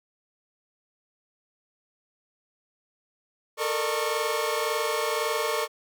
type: tone cluster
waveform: sawtooth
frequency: 443.4 / 465.2 / 601 / 1098 Hz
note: A4 / A#4 / D5 / C#6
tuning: +13 / -4 / +40 / -17 cents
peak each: -27 dBFS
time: 3.57-5.68 s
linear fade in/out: 50 ms
effects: none